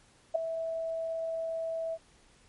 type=tone with ADSR envelope; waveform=sine; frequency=654 Hz; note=E5; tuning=14 cents flat; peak=-20 dBFS; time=0.34-1.98 s; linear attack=16 ms; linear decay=5 ms; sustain=-11 dB; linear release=47 ms; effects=pink hiss -62 dBFS RMS until 2.48 s + MP3 48 kbps